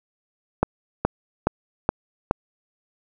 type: click train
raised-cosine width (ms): 1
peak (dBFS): -3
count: 5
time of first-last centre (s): 0.63-2.311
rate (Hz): 2.38
effects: none